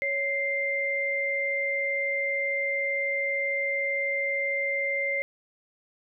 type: tone pair together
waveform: sine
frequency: 555 / 2094 Hz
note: C#5 / C7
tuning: +2 / +1 cents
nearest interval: octave + major seventh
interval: 2299 cents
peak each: -31 / -26 dBFS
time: 0.02-5.22 s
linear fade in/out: 0 ms
effects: none